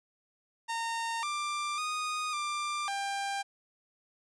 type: tone with pitch steps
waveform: sawtooth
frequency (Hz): 918 / 1184 / 1238 / 1187 / 795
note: A#5 / D6 / D#6 / D6 / G5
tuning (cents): -27 / +14 / -9 / +18 / +24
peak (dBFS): -28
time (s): 0.68-3.43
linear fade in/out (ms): 20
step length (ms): 550
effects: resampled to 22050 Hz